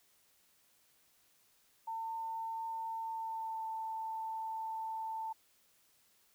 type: tone with pitch glide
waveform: sine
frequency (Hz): 901 to 889.1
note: A5 to A5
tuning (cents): +41 to +18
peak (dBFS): -37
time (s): 1.87-5.33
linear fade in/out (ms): 10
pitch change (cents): -23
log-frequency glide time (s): 3.08-3.66
effects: white hiss -70 dBFS RMS until 6.34 s